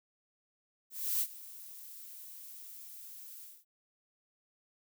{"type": "noise with ADSR envelope", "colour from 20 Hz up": "violet", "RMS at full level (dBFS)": -30, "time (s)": [0.9, 3.65], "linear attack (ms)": 310, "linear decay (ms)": 56, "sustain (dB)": -19, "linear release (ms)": 230, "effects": []}